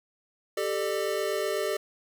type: chord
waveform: square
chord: G suspended second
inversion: none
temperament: equal with one note detuned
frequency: 392 / 440 / 599 Hz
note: G4 / A4 / D5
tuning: 0 / 0 / +34 cents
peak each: -32 dBFS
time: 0.57-1.77 s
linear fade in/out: 5 ms
effects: none